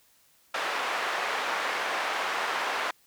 white band-pass noise, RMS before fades -30 dBFS, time 0.54-2.91 s, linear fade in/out 5 ms, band 610 to 1700 Hz, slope 12 dB/octave, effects white hiss -63 dBFS RMS until 3.06 s

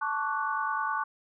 sine chord, D major seventh, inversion second, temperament equal with one note detuned, 880 / 1108.7 / 1158.5 / 1480 Hz, A5 / C#6 / D6 / F#6, 0 / 0 / -24 / 0 cents, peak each -33 dBFS, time 0.01-1.04 s, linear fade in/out 10 ms, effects none

